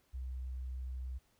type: tone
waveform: sine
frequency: 63.8 Hz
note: C2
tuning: 43 cents flat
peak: -38 dBFS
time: 0.13-1.19 s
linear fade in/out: 20 ms
effects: pink hiss -73 dBFS RMS until 1.39 s